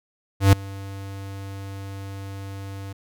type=tone with ADSR envelope; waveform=square; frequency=98 Hz; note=G2; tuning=in tune; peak=-9 dBFS; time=0.4-2.93 s; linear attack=130 ms; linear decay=3 ms; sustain=-24 dB; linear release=8 ms; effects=none